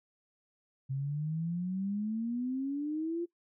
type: exponential sweep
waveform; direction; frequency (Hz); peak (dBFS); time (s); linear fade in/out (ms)
sine; up; 132.2 to 349.2; -31; 0.89-3.26; 20
effects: noise-tail reverb RT60 0.1 s tail -20 dB re dry